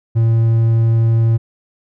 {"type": "tone", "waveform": "triangle", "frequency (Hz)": 114, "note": "A#2", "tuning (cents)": -38, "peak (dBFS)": -8, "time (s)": [0.15, 1.38], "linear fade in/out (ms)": 20, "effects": []}